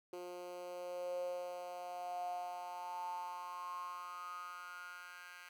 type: tone with high-pass filter sweep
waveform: 10% pulse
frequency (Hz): 178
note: F3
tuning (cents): +33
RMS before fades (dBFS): -45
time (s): 0.13-5.49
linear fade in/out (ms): 2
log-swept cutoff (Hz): 400 to 1700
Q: 9.9
effects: none